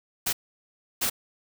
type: noise bursts at uneven times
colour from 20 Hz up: white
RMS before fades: -26 dBFS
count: 2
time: 0.26-0.33 / 1.01-1.1 s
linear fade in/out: 10 ms
effects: none